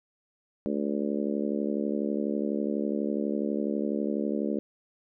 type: harmonic tone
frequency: 72.1 Hz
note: D2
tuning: 31 cents flat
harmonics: 3 / 4 / 5 / 6 / 7 / 8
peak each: -30 / -32 / -34 / -36 / -37 / -38 dBFS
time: 0.66-4.59 s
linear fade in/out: 0 ms
effects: none